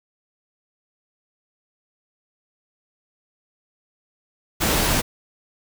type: noise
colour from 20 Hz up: pink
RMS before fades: -20 dBFS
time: 4.6-5.02 s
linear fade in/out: 20 ms
effects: none